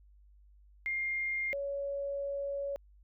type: tone pair in turn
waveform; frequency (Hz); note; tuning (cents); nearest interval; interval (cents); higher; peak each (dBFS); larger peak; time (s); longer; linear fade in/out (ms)
sine; 2117 / 560.7; C7 / C#5; +20 / +20; octave + major seventh; 2300; first; -31 / -33; first; 0.86-1.53 / 1.53-2.76; second; 0
effects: added 50 Hz sine -57 dBFS peak until 3.03 s